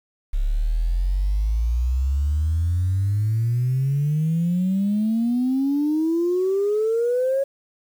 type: exponential sweep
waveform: sine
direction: up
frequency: 33.91 to 554 Hz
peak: -17 dBFS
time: 0.33-7.44 s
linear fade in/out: 10 ms
effects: tanh soft clip ceiling -14 dBFS + 8-bit